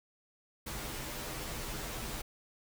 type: noise with comb filter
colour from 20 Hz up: pink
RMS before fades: -40 dBFS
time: 0.66-2.22 s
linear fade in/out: 10 ms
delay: 11 ms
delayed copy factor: -0.8
effects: none